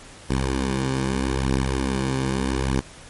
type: beating tone pair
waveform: 10% pulse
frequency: 65.6 / 66.4 Hz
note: C2 / C2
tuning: +5 / +26 cents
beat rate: 0.8 Hz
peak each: -19 / -14 dBFS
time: 0.29-2.81 s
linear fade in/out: 20 ms
effects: pink hiss -44 dBFS RMS until 3.09 s + MP3 48 kbps